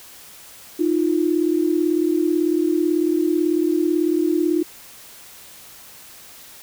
sine tone pair together, 311.1 / 349.2 Hz, D#4 / F4, 0 / 0 cents, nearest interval major second, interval 200 cents, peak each -19 dBFS, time 0.79-4.63 s, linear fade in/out 10 ms, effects white hiss -43 dBFS RMS until 6.62 s

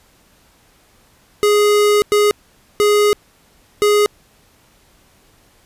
square tone bursts at uneven times, 415.3 Hz, G#4, in tune, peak -11 dBFS, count 4, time 1.43-2.02 / 2.12-2.31 / 2.8-3.13 / 3.82-4.06 s, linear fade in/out 0 ms, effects pink hiss -53 dBFS RMS until 5.65 s + resampled to 32000 Hz

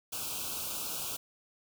white band-stop noise, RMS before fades -37 dBFS, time 0.12-1.17 s, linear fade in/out 10 ms, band 1500 to 2400 Hz, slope 96 dB/octave, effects none

